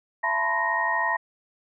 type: tone cluster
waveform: sine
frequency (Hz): 672 / 880 / 978 / 1050 / 1864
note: E5 / A5 / B5 / C6 / A#6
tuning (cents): +33 / 0 / -17 / +6 / -1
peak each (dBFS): -32 / -29 / -28 / -32 / -25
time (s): 0.23-1.17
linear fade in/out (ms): 10
effects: none